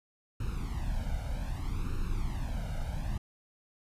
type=noise with flanger; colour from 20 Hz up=brown; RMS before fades=-33 dBFS; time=0.4-3.18 s; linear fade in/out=5 ms; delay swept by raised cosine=0.74 to 1.37 ms; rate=0.64 Hz; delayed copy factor=+0.85; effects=resampled to 32000 Hz